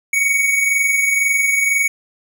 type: tone pair together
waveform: square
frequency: 2217 / 2239 Hz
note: C#7 / C#7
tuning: 0 / +17 cents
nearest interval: unison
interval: 17 cents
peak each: -23 / -15 dBFS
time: 0.13-1.88 s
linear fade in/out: 5 ms
effects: none